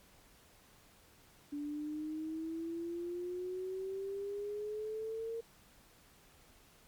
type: exponential sweep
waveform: sine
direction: up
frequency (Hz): 288.8 to 460.7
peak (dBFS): -37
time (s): 1.52-5.41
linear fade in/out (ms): 10
effects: pink hiss -63 dBFS RMS until 6.87 s + MP3 96 kbps